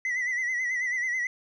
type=tone with vibrato; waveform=sine; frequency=1989 Hz; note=B6; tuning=12 cents sharp; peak=-23 dBFS; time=0.05-1.27 s; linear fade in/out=2 ms; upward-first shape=sine; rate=9.2 Hz; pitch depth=68 cents each way; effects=tanh soft clip ceiling -25 dBFS